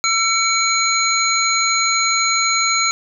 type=tone cluster; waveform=sine; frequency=1338 / 2254 / 4102 / 6710 Hz; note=E6 / C#7 / C8 / G#8; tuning=+25 / +28 / -35 / +17 cents; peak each=-20 dBFS; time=0.04-2.91 s; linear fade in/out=0 ms; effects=none